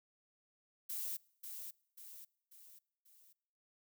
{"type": "noise with echo", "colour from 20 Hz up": "violet", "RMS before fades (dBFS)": -41, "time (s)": [0.89, 1.17], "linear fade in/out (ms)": 10, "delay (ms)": 540, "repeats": 4, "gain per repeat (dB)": -6, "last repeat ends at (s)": 3.33, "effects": ["noise-tail reverb RT60 0.9 s tail -26 dB re dry"]}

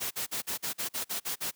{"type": "noise bursts", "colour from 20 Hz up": "white", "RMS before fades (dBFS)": -33, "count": 10, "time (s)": [0, 1.514], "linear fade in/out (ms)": 20, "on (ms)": 110, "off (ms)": 46, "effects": ["white hiss -66 dBFS RMS until 1.55 s", "high-pass 100 Hz 12 dB/octave"]}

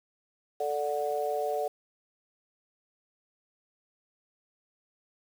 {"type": "chord", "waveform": "sine", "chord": "D major", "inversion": "second", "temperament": "equal with one note detuned", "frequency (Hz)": [440, 587.3, 734.9], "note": ["A4", "D5", "F#5"], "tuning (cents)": [0, 0, -12], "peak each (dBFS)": -32, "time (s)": [0.6, 1.68], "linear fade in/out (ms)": 5, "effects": ["8-bit"]}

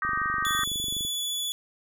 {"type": "chord", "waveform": "sine", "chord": "Eb major seventh", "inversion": "third", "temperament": "just", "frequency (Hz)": [1166.7, 1244.5, 1555.6, 1866.8], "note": ["D6", "Eb6", "G6", "Bb6"], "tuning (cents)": [-12, 0, -14, 2], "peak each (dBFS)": [-32, -29, -31, -31], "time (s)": [0.02, 0.64], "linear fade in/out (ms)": 2}
{"type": "click train", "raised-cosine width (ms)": 3, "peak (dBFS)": -28, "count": 25, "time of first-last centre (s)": [0.05, 1.05], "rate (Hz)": 24}
{"type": "tone with vibrato", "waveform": "sawtooth", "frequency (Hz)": 3432, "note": "A7", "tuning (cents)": -44, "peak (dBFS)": -25, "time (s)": [0.45, 1.52], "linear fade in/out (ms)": 0, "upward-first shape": "triangle", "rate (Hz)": 14, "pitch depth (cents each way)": 10}
{"effects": []}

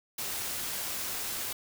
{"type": "noise", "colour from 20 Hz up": "white", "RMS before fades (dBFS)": -35, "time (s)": [0.18, 1.53], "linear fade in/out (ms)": 5, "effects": []}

